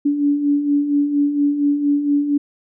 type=beating tone pair; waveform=sine; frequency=284.6 / 288.9 Hz; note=C#4 / D4; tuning=+46 / -28 cents; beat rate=4.3 Hz; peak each=-23 / -15 dBFS; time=0.05-2.38 s; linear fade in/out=10 ms; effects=none